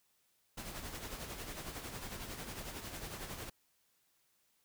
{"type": "noise with tremolo", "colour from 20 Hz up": "pink", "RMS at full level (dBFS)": -43, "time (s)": [0.57, 3.5], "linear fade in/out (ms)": 10, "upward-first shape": "sine", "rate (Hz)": 11, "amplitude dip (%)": 50, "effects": ["white hiss -75 dBFS RMS until 4.64 s"]}